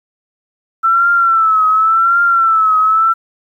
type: tone with vibrato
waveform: sine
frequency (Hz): 1331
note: E6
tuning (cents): +16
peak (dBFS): -8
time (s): 0.83-3.14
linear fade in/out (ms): 20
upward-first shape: triangle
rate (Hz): 0.9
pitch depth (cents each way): 87
effects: 8-bit